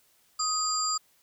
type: tone cluster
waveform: sine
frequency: 1253 / 4799 / 7340 Hz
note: D#6 / D8 / A#8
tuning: +12 / +37 / -28 cents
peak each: -30 dBFS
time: 0.39-0.98 s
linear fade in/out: 10 ms
effects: white hiss -65 dBFS RMS until 1.22 s